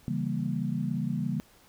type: chord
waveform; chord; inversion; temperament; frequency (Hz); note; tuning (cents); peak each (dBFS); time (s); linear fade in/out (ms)
sine; C# diminished seventh; none; equal; 138.59 / 164.81 / 196 / 233.1; C#3 / E3 / G3 / Bb3; 0 / 0 / 0 / 0; -33; 0.08-1.4; 0
effects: pink hiss -59 dBFS RMS until 1.68 s